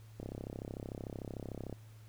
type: click train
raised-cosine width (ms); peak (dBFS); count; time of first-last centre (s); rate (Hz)
2; -28; 52; 0.2-1.727; 33.4
effects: added 109 Hz sine -52 dBFS peak until 2.08 s + pink hiss -65 dBFS RMS until 2.08 s